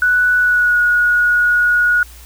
sine tone with pitch glide, 1480 to 1452.1 Hz, F#6 to F#6, 0 to -33 cents, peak -10 dBFS, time 0.02-2.03 s, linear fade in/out 2 ms, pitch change -33 cents, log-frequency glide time 0.38-0.79 s, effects added 60 Hz sine -37 dBFS peak until 2.25 s + white hiss -42 dBFS RMS until 2.25 s

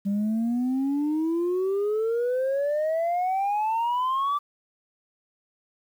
sine exponential sweep, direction up, 196.4 to 1174.7 Hz, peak -20 dBFS, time 0.05-4.39 s, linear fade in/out 20 ms, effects tanh soft clip ceiling -21 dBFS + 9-bit

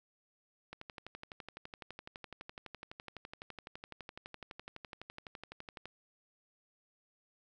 click train, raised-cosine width 0.3 ms, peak -29 dBFS, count 62, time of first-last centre 0.73-5.856 s, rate 11.9 Hz, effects none

